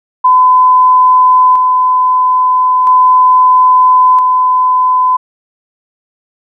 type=tone with tremolo; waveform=sine; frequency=1012 Hz; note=B5; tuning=42 cents sharp; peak=-3 dBFS; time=0.24-5.17 s; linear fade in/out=10 ms; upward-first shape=square; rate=0.38 Hz; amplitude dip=30%; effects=none